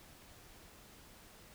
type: silence
effects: pink hiss -58 dBFS RMS until 1.54 s